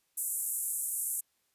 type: band-pass noise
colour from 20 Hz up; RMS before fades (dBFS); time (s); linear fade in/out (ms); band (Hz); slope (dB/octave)
white; -34; 0.17-1.21; 10; 7800 to 13000; 48
effects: white hiss -75 dBFS RMS until 1.54 s + resampled to 32000 Hz